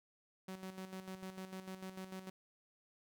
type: tone with tremolo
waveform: sawtooth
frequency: 188.3 Hz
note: F#3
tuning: 31 cents sharp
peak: -40 dBFS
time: 0.48-2.3 s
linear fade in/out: 5 ms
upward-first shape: square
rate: 6.7 Hz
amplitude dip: 60%
effects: none